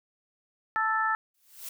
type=harmonic tone; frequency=440 Hz; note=A4; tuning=in tune; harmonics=2 / 3 / 4; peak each=-30 / -27 / -29 dBFS; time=0.76-1.15 s; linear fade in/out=0 ms
type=noise with exponential growth; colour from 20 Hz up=blue; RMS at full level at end=-36 dBFS; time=1.34-1.69 s; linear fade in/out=5 ms; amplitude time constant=76 ms
effects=none